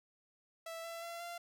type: tone with pitch steps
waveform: sawtooth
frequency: 659.3 / 669.3 / 679.4 / 689.7 Hz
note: E5 / E5 / F5 / F5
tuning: 0 / +26 / -48 / -22 cents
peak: -39 dBFS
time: 0.66-1.38 s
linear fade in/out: 5 ms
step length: 180 ms
effects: none